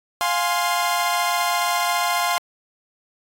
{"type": "chord", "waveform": "sawtooth", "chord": "F minor", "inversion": "none", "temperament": "equal with one note detuned", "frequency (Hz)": [702.5, 830.6, 1046.5], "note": ["F5", "Ab5", "C6"], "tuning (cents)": [10, 0, 0], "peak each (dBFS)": [-19, -23, -19], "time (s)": [0.21, 2.38], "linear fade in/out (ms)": 0, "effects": ["AAC 48 kbps"]}